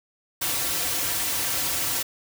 white noise with comb filter, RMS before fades -26 dBFS, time 0.41-2.03 s, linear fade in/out 10 ms, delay 4.8 ms, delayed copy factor -0.8, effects none

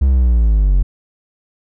triangle linear sweep, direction down, 68.9 to 43.65 Hz, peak -7 dBFS, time 0.01-0.83 s, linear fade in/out 10 ms, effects none

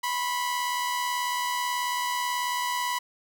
sawtooth tone pair together, 984.7 / 1063 Hz, B5 / C6, -5 / +27 cents, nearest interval minor second, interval 132 cents, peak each -23 / -32 dBFS, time 0.03-2.99 s, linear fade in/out 10 ms, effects none

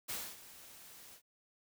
white noise with ADSR envelope, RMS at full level -39 dBFS, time 0.08-1.22 s, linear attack 20 ms, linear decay 260 ms, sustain -16 dB, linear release 84 ms, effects none

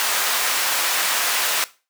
pink high-pass noise, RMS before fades -21 dBFS, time 0-1.64 s, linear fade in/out 0 ms, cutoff 1000 Hz, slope 12 dB/octave, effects noise-tail reverb RT60 0.3 s tail -17 dB re dry

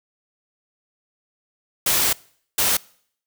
white noise bursts at uneven times, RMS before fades -19 dBFS, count 2, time 1.86-2.13 / 2.58-2.77 s, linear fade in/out 5 ms, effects noise-tail reverb RT60 0.6 s tail -24 dB re dry

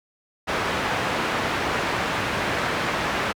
white low-pass noise, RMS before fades -25 dBFS, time 0.47-3.33 s, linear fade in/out 20 ms, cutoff 1800 Hz, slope 12 dB/octave, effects high-pass 60 Hz 12 dB/octave

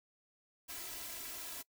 white noise with comb filter, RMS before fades -45 dBFS, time 0.68-1.63 s, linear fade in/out 20 ms, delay 3 ms, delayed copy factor +1, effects noise-tail reverb RT60 0.1 s tail -23 dB re dry

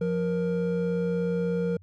triangle tone pair together, 175.55 / 470 Hz, F3 / A#4, +9 / +14 cents, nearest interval octave + perfect fourth, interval 1705 cents, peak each -25 dBFS, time 0.01-1.77 s, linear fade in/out 5 ms, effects added 93 Hz sine -49 dBFS peak until 1.82 s

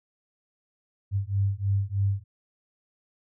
sine beating tone pair, 97.5 / 100.7 Hz, G2 / G2, -9 / +47 cents, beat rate 3.2 Hz, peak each -26 dBFS, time 1.11-2.24 s, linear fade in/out 50 ms, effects none

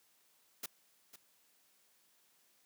white noise with echo, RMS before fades -41 dBFS, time 0.63-0.66 s, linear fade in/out 5 ms, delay 500 ms, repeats 1, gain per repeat -13 dB, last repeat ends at 1.16 s, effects white hiss -71 dBFS RMS until 2.65 s + high-pass 150 Hz 12 dB/octave

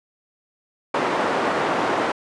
white band-pass noise, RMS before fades -22 dBFS, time 0.94-2.12 s, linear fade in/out 5 ms, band 260 to 1000 Hz, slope 12 dB/octave, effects resampled to 22050 Hz

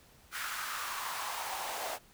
pink noise with high-pass filter sweep, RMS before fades -38 dBFS, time 0.31-1.99 s, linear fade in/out 50 ms, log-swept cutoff 1500 to 660 Hz, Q 3, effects pink hiss -61 dBFS RMS until 2.13 s

